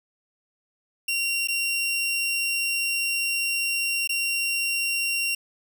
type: tone with dropouts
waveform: sawtooth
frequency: 2755 Hz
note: F7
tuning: 24 cents flat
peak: -20 dBFS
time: 1.08-5.35 s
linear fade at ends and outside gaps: 5 ms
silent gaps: 1.474-1.484 / 4.075-4.092 s
effects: none